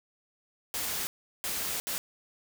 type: noise bursts at uneven times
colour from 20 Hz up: white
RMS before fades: -33 dBFS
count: 3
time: 0.74-1.07 / 1.44-1.8 / 1.87-1.98 s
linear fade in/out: 0 ms
effects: none